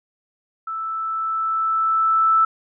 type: tone with level ramp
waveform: sine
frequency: 1318.5 Hz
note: E6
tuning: in tune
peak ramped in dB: -25 to -12 dBFS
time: 0.67-2.45 s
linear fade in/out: 5 ms
effects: none